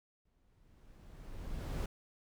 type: noise with exponential growth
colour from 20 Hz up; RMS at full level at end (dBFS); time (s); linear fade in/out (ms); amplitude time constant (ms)
brown; -34; 0.25-1.86; 5; 350
effects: none